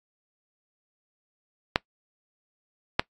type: clicks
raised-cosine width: 0.3 ms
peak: -3 dBFS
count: 2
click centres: 1.759 / 2.995 s
effects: noise-tail reverb RT60 0.1 s tail -22 dB re dry + AAC 64 kbps